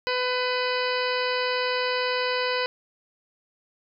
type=harmonic tone; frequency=501 Hz; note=B4; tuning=25 cents sharp; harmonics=1 / 2 / 3 / 4 / 5 / 6 / 8 / 9 / 10; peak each=-27 / -30 / -32 / -33 / -34 / -35 / -36 / -37 / -37 dBFS; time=0.07-2.66 s; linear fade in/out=0 ms; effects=none